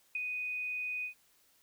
sine tone with ADSR envelope, 2489 Hz, D#7, in tune, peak -30 dBFS, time 0.15-1.14 s, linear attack 4 ms, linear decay 17 ms, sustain -4 dB, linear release 100 ms, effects white hiss -68 dBFS RMS until 1.62 s

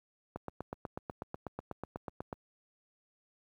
click train, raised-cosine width 1 ms, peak -24 dBFS, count 17, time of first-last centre 0.36-2.328 s, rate 8.13 Hz, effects high-pass 60 Hz 12 dB/octave + 11-bit

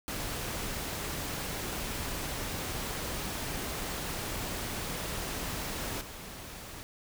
pink noise with level steps, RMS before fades -36 / -44 dBFS, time 0.08-6.83 s, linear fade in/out 0 ms, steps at 6.01 s, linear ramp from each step 2 ms, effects none

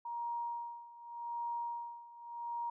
sine tone with tremolo, 943 Hz, A#5, 20 cents sharp, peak -35 dBFS, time 0.05-2.7 s, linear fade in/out 5 ms, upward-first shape sine, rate 0.85 Hz, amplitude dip 85%, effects none

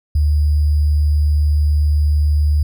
sine tone with sample-and-hold, 74.4 Hz, D2, 23 cents sharp, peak -11 dBFS, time 0.15-2.63 s, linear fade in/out 5 ms, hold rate 4900 Hz, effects none

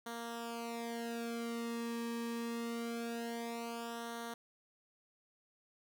sawtooth tone with flanger, 233.1 Hz, A#3, in tune, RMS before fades -41 dBFS, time 0.06-4.34 s, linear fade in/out 5 ms, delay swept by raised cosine 0.4 to 1.4 ms, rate 0.24 Hz, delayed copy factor -0.85, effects none

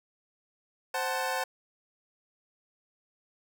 25% pulse chord, F# diminished, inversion second, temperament equal with one note detuned, 523.3 / 746.4 / 880 Hz, C5 / F#5 / A5, 0 / +15 / 0 cents, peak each -30 dBFS, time 0.94-1.44 s, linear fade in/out 5 ms, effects none

